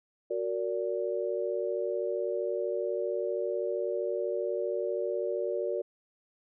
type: chord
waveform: sine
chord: Gb augmented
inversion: none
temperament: just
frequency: 370 / 462.5 / 578.1 Hz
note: Gb4 / Bb4 / D5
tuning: 0 / -14 / -27 cents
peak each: -33 dBFS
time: 0.3-5.82 s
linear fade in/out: 10 ms
effects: none